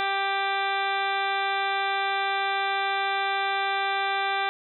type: harmonic tone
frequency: 392.9 Hz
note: G4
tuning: 4 cents sharp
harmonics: 1 / 2 / 3 / 4 / 5 / 6 / 7 / 8 / 9 / 10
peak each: -36 / -27 / -32 / -31 / -36 / -33 / -42 / -43 / -35 / -43 dBFS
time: 0-4.49 s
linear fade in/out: 0 ms
effects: none